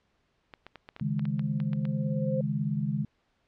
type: clicks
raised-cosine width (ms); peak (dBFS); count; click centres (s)
0.3; -27; 12; 0.538 / 0.666 / 0.757 / 0.889 / 0.964 / 0.997 / 1.194 / 1.254 / 1.394 / 1.602 / 1.732 / 1.853
type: chord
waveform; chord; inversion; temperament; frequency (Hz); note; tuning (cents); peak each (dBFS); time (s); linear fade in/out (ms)
sine; C# suspended second; none; equal with one note detuned; 138.59 / 156.65 / 207.7; C#3 / D#3 / G#3; 0 / +12 / 0; -31 / -31 / -31; 1.01-3.05; 5
type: tone with exponential growth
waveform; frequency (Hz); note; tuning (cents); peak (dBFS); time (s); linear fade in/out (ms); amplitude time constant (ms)
sine; 523.3; C5; 0; -27; 1.26-2.41; 5; 250
effects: pink hiss -72 dBFS RMS until 3.47 s + low-pass 4000 Hz 12 dB/octave